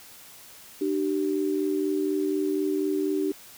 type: tone pair together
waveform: sine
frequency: 300 / 384.1 Hz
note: D4 / G4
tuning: +37 / -35 cents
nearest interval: major third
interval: 428 cents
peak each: -26 / -26 dBFS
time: 0.81-3.32 s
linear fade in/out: 5 ms
effects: white hiss -48 dBFS RMS until 3.57 s